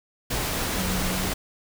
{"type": "tone in noise", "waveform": "sine", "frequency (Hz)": 185, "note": "F#3", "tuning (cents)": 0, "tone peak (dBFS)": -29, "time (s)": [0.77, 1.31], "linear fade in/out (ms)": 10, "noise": "pink", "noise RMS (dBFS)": -27, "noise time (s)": [0.3, 1.34], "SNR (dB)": -5, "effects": []}